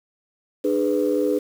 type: chord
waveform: sine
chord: G# diminished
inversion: second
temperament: just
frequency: 299 / 415.3 / 498.4 Hz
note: D4 / G#4 / B4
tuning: +31 / 0 / +16 cents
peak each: -22 dBFS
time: 0.64-1.39 s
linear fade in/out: 10 ms
effects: tanh soft clip ceiling -10 dBFS + 7-bit